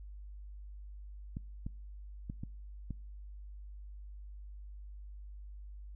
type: clicks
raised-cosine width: 5 ms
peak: -27 dBFS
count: 5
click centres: 1.369 / 1.665 / 2.299 / 2.435 / 2.907 s
effects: noise-tail reverb RT60 0.6 s tail -26 dB re dry + added 50 Hz sine -45 dBFS peak until 5.95 s